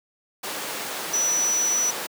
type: tone in noise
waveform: sine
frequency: 5920 Hz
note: F#8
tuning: in tune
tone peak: -20 dBFS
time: 1.13-1.91 s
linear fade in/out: 10 ms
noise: pink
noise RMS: -29 dBFS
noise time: 0.43-2.07 s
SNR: +6 dB
effects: high-pass 400 Hz 12 dB/octave